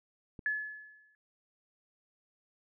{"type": "click", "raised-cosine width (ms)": 3, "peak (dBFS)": -33, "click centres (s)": 0.392}
{"type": "tone with exponential decay", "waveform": "sine", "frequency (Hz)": 1713, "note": "A6", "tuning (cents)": -47, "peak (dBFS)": -27, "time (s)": [0.46, 1.15], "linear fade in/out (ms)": 1, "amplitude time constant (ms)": 150}
{"effects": []}